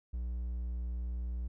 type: tone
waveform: triangle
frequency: 60.1 Hz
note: B1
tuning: 46 cents flat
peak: -32 dBFS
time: 0.13-1.48 s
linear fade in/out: 10 ms
effects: none